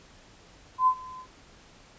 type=tone with ADSR envelope; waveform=sine; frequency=1023 Hz; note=C6; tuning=39 cents flat; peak=-16 dBFS; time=0.78-1.27 s; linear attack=89 ms; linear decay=73 ms; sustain=-23 dB; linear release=71 ms; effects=pink hiss -54 dBFS RMS until 1.98 s + resampled to 16000 Hz